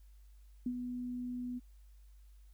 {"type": "tone with ADSR envelope", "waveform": "sine", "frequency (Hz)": 246.9, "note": "B3", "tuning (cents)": 0, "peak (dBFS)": -31, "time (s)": [0.66, 1.6], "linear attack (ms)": 4, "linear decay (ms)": 64, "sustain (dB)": -6, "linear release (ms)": 26, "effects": ["added 50 Hz sine -55 dBFS peak until 2.53 s", "white hiss -75 dBFS RMS until 2.53 s"]}